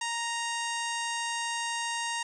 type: harmonic tone with a mistuned harmonic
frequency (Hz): 932.3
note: A#5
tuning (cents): 0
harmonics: 1 / 2 / 3 / 4 / 5 / 6 / 7 / 8 / 9 / 10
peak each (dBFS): -34 / -36 / -38 / -41 / -45 / -44 / -41 / -45 / -43 / -48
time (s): 0.01-2.23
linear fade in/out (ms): 5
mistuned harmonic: 5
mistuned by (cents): +21
effects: 11-bit